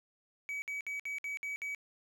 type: tone bursts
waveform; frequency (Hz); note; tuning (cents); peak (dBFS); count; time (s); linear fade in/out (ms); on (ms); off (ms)
triangle; 2276; C#7; +45; -34; 7; 0.49-1.748; 0; 130; 58
effects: none